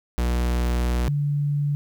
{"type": "tone pair in turn", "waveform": ["45% pulse", "sine"], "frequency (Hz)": [60.1, 144.85], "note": ["B1", "D3"], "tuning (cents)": [-46, -24], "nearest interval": "octave + minor third", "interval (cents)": 1522, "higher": "second", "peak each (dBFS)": -20, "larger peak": "neither", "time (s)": [[0.18, 1.08], [1.08, 1.75]], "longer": "first", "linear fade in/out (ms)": 0, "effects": ["10-bit"]}